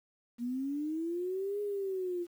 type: linear two-way sweep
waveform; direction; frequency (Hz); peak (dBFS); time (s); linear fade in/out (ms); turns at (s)
sine; up then down; 233.1 to 415.3 to 343.1; -32; 0.38-2.27; 50; 1.61
effects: 10-bit